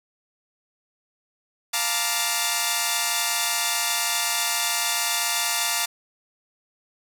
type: chord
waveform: 5% pulse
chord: Bb major seventh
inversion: second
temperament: equal with one note detuned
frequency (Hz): 698.5 / 880 / 944.8 / 1174.7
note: F5 / A5 / Bb5 / D6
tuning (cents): 0 / 0 / +23 / 0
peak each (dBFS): -16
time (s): 1.73-5.86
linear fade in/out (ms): 10
effects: none